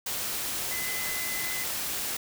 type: tone in noise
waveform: sine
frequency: 2028 Hz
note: B6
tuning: 45 cents sharp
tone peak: -35 dBFS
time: 0.71-1.64 s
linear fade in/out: 5 ms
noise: white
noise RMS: -32 dBFS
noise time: 0.06-2.17 s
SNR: -6 dB
effects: none